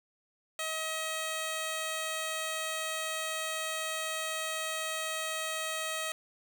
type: tone with notch filter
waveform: 5% pulse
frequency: 636 Hz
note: D#5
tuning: 38 cents sharp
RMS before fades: -35 dBFS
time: 0.59-6.12 s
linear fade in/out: 2 ms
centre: 5200 Hz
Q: 1.4
effects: none